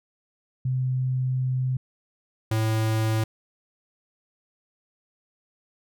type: tone pair in turn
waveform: sine / square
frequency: 128.8 / 110.41 Hz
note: C3 / A2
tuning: -27 / +6 cents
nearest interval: minor third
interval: 267 cents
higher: first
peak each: -22 dBFS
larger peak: neither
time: 0.65-1.77 / 2.51-3.24 s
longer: first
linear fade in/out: 5 ms
effects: none